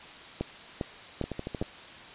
two click trains, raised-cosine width 2 ms, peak -16 / -20 dBFS, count 4 / 6, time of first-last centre 0.41-1.615 / 1.24-1.625 s, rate 2.49 / 13 Hz, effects white hiss -46 dBFS RMS until 2.14 s + resampled to 8000 Hz

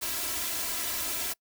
white noise with comb filter, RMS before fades -32 dBFS, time 0.01-1.34 s, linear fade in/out 20 ms, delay 3 ms, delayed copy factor +0.95, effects noise-tail reverb RT60 0.1 s tail -26 dB re dry

